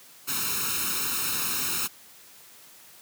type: noise with comb filter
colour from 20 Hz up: white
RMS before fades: -28 dBFS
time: 0.27-1.88 s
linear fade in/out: 20 ms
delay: 0.75 ms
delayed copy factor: +0.85
effects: white hiss -51 dBFS RMS until 3.01 s + high-pass 100 Hz 12 dB/octave